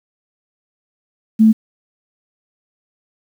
sine tone, 220 Hz, A3, in tune, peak -6 dBFS, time 1.39-1.53 s, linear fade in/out 20 ms, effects 7-bit

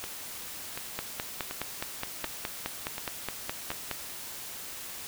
two click trains, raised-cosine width 0.3 ms, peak -19 / -15 dBFS, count 6 / 15, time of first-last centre 0.04-3.716 / 0.99-3.913 s, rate 1.36 / 4.79 Hz, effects white hiss -41 dBFS RMS until 5.07 s

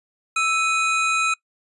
square tone pair together, 1318.5 / 2491 Hz, E6 / D#7, 0 / +1 cents, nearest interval major seventh, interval 1101 cents, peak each -22 / -22 dBFS, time 0.36-1.34 s, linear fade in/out 5 ms, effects noise-tail reverb RT60 0.1 s tail -22 dB re dry + resampled to 24000 Hz

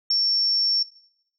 sine tone, 5450 Hz, F8, 43 cents flat, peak -18 dBFS, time 0.1-0.83 s, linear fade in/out 5 ms, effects noise-tail reverb RT60 0.7 s tail -19 dB re dry

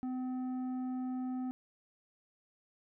triangle tone with tanh clipping, 255 Hz, C4, 44 cents flat, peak -36 dBFS, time 0.03-1.51 s, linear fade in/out 0 ms, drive 12 dB, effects none

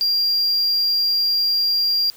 triangle tone, 4770 Hz, D8, 26 cents sharp, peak -15 dBFS, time 0.01-2.1 s, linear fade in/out 0 ms, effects white hiss -47 dBFS RMS until 2.16 s

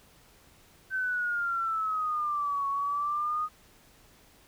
sine exponential two-way sweep, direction down then up, 1545 to 1108.7 to 1245 Hz, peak -27 dBFS, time 0.9-3.49 s, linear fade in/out 50 ms, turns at 2.68 s, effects pink hiss -59 dBFS RMS until 4.47 s

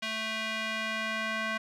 square tone with band-pass filter sweep, 220 Hz, A3, in tune, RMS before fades -33 dBFS, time 0.02-1.58 s, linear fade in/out 10 ms, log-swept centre 2800 to 1800 Hz, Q 1.5, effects none

